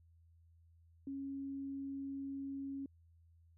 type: tone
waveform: sine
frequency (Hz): 274.6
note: C#4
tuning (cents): -16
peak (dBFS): -40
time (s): 1.07-2.86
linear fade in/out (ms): 2
effects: added 83 Hz sine -63 dBFS peak until 3.57 s